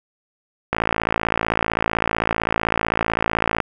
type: click train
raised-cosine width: 0.5 ms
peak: -3 dBFS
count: 161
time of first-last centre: 0.73-3.603 s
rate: 55.7 Hz
effects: none